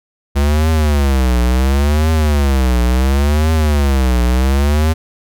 square tone with vibrato, 69.4 Hz, C#2, 3 cents sharp, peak -11 dBFS, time 0.35-4.94 s, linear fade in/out 20 ms, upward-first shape triangle, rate 0.71 Hz, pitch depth 260 cents each way, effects none

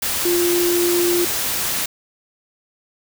sine tone in noise, 349.2 Hz, F4, in tune, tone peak -16 dBFS, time 0.25-1.25 s, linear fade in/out 5 ms, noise white, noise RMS -22 dBFS, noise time 0.02-1.86 s, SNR +3 dB, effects none

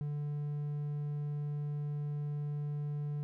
triangle tone, 146.83 Hz, D3, in tune, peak -32 dBFS, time 0.01-3.23 s, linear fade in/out 0 ms, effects none

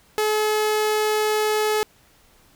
sawtooth tone, 427.6 Hz, A4, 49 cents flat, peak -15 dBFS, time 0.18-1.83 s, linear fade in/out 0 ms, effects pink hiss -56 dBFS RMS until 2.55 s

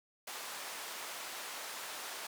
pink band-pass noise, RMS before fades -44 dBFS, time 0.27-2.27 s, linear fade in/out 5 ms, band 690 to 15000 Hz, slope 12 dB/octave, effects none

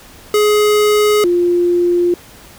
square / sine tone pair in turn, 420 / 350.5 Hz, G#4 / F4, +19 / +6 cents, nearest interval minor third, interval 313 cents, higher first, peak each -10 dBFS, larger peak neither, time 0.34-1.24 / 1.24-2.14 s, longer neither, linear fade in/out 2 ms, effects pink hiss -40 dBFS RMS until 2.58 s

